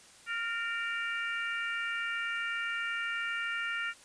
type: harmonic tone with a mistuned harmonic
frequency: 466.2 Hz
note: A#4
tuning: in tune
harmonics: 3 / 4 / 5 / 6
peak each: -35 / -37 / -39 / -41 dBFS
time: 0.26-3.94 s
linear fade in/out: 50 ms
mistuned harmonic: 4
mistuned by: -36 cents
effects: white hiss -56 dBFS RMS until 4.04 s + resampled to 22050 Hz